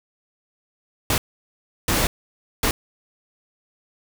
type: noise bursts at uneven times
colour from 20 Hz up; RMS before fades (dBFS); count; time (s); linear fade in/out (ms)
pink; -20; 3; 1.1-1.18 / 1.88-2.07 / 2.63-2.71; 2
effects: none